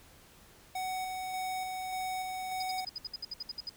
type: tone with tremolo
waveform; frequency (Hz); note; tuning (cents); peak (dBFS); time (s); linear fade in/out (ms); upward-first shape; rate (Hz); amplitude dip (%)
square; 747; F#5; +16; -34; 0.75-2.85; 5; square; 1.7; 25
type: tone bursts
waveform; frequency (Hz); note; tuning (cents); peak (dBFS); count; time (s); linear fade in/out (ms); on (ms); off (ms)
sine; 4978; D#8; 0; -35; 13; 2.6-3.695; 5; 27; 62
effects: pink hiss -58 dBFS RMS until 3.76 s